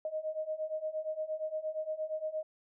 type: beating tone pair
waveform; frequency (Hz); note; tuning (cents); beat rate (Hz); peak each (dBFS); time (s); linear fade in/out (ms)
sine; 619 / 627.6; D#5 / D#5; -9 / +15; 8.6; -38 / -36; 0.05-2.43; 2
effects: none